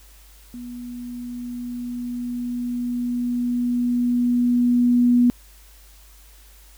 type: tone with level ramp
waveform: sine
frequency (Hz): 243.4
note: B3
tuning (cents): -25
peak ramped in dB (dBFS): -32 to -12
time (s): 0.54-5.3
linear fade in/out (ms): 0
effects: added 50 Hz sine -47 dBFS peak until 6.77 s + white hiss -52 dBFS RMS until 6.77 s